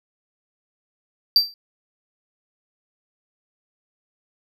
triangle tone with exponential decay, 4680 Hz, D8, 7 cents flat, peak -7 dBFS, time 1.36-1.54 s, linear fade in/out 1 ms, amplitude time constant 39 ms, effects none

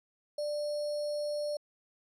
sine tone with sample-and-hold, 591 Hz, D5, 11 cents sharp, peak -31 dBFS, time 0.38-1.57 s, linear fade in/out 5 ms, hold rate 4900 Hz, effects low-pass 11000 Hz 12 dB/octave

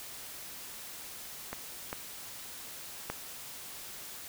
clicks, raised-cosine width 0.5 ms, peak -21 / -20 / -19 dBFS, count 3, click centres 1.53 / 1.929 / 3.1 s, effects white hiss -45 dBFS RMS until 4.28 s

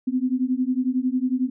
sine beating tone pair, 250 / 261 Hz, B3 / C4, +21 / -4 cents, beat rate 11 Hz, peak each -23 dBFS, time 0.07-1.5 s, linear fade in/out 10 ms, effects none

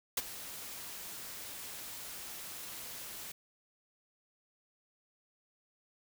white noise with ADSR envelope, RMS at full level -30 dBFS, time 0.17-3.32 s, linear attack 5 ms, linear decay 33 ms, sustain -15 dB, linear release 4 ms, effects none

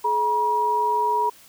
sine tone pair together, 426.7 / 958 Hz, G#4 / A#5, +47 / +47 cents, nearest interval octave + major second, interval 1400 cents, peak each -27 / -19 dBFS, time 0.04-1.3 s, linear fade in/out 10 ms, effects white hiss -50 dBFS RMS until 1.48 s

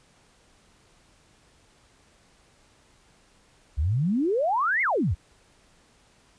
sine exponential two-way sweep, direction up then down, 65.41 to 2217 to 65.41 Hz, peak -21 dBFS, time 3.77-5.15 s, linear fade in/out 20 ms, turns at 4.82 s, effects pink hiss -60 dBFS RMS until 6.38 s + resampled to 22050 Hz

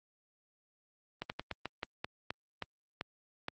slowing click train, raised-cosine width 0.3 ms, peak -20 dBFS, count 11, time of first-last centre 1.22-3.484 s, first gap 79 ms, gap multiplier 1.22, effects high-pass 80 Hz 12 dB/octave + Opus 24 kbps

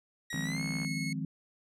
sawtooth tone with pitch glide, 1900 to 2183 Hz, A#6 to C#7, +33 to -27 cents, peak -33 dBFS, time 0.3-1.13 s, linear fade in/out 5 ms, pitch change +240 cents, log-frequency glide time 0.43-0.62 s
click train, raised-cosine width 0.5 ms, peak -30 dBFS, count 34, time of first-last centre 0.33-0.848 s, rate 63.7 Hz
sine chord, F minor seventh, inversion third, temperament equal, 155.56 / 174.61 / 207.7 / 261.6 Hz, Eb3 / F3 / Ab3 / C4, 0 / 0 / 0 / 0 cents, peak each -36 / -39 / -40 / -38 dBFS, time 0.34-1.25 s, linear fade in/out 2 ms
effects low-pass 10000 Hz 12 dB/octave

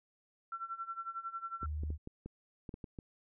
sine tone with tremolo, 1350 Hz, E6, 41 cents sharp, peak -36 dBFS, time 0.52-1.66 s, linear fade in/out 2 ms, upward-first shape sine, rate 11 Hz, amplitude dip 85%
sine tone, 75.9 Hz, D#2, 42 cents flat, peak -35 dBFS, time 1.61-1.98 s, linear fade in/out 50 ms
clicks, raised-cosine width 3 ms, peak -31 dBFS, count 9, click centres 1.631 / 1.835 / 1.904 / 2.074 / 2.26 / 2.692 / 2.741 / 2.842 / 2.988 s
effects none

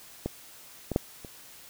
clicks, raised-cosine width 2 ms, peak -16 / -17 / -9 / -28 dBFS, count 4, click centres 0.26 / 0.917 / 0.961 / 1.248 s, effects white hiss -50 dBFS RMS until 1.69 s

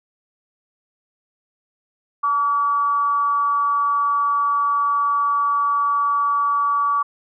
sine tone with amplitude modulation, 1144 Hz, D6, 46 cents flat, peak -14 dBFS, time 2.23-7.03 s, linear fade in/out 10 ms, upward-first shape sine, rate 259 Hz, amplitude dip 45%, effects none

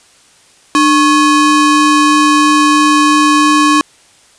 square ring-modulated tone, 698.5 Hz, F5, in tune, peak -4 dBFS, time 0.75-3.81 s, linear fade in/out 0 ms, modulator 399 Hz, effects white hiss -46 dBFS RMS until 4.38 s + resampled to 22050 Hz

